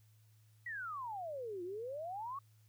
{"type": "exponential two-way sweep", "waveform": "sine", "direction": "down then up", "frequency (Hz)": [1975.5, 342.6, 1148], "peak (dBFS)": -40, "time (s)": [0.66, 2.39], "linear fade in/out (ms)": 5, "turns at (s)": 1.63, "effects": ["added 108 Hz sine -63 dBFS peak until 2.68 s", "white hiss -75 dBFS RMS until 2.68 s"]}